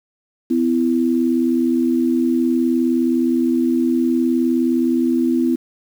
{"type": "tone pair together", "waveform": "sine", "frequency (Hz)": [252.9, 332.3], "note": ["B3", "E4"], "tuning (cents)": [41, 14], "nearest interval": "perfect fourth", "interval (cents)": 473, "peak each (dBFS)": [-16, -18], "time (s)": [0.5, 5.56], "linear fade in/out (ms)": 10, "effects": ["7-bit"]}